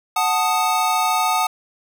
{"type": "chord", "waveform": "square", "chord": "D# diminished", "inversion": "first", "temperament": "equal", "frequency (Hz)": [740, 880, 1244.5], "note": ["F#5", "A5", "D#6"], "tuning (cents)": [0, 0, 0], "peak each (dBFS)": -22, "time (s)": [0.16, 1.47], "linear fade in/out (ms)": 5, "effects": []}